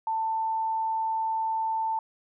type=tone; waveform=sine; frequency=890 Hz; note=A5; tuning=20 cents sharp; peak=-25 dBFS; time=0.07-1.99 s; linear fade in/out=2 ms; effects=none